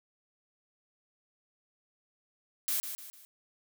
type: noise with echo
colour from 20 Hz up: blue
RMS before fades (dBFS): -31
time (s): 2.68-2.8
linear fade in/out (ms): 0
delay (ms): 150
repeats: 3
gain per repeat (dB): -8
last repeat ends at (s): 3.25
effects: none